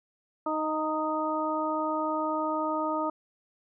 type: harmonic tone with a mistuned harmonic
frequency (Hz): 311.1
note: D#4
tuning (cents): 0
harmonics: 1 / 2 / 3 / 4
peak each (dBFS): -32 / -32 / -32 / -32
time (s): 0.46-3.1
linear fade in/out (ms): 5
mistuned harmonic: 3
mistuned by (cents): -18
effects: none